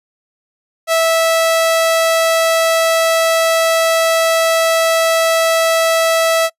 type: tone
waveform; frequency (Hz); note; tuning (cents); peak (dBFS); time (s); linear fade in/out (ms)
sawtooth; 655; E5; -11; -7; 0.87-6.5; 50
effects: noise-tail reverb RT60 0.1 s tail -25 dB re dry + resampled to 32000 Hz